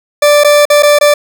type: tone with dropouts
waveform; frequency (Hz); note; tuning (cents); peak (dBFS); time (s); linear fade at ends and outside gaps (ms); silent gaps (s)
40% pulse; 587.3; D5; 0; -3; 0.22-1.14; 5; 0.437-0.445 / 0.654-0.7 / 0.825-0.831 / 0.988-1.01
effects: none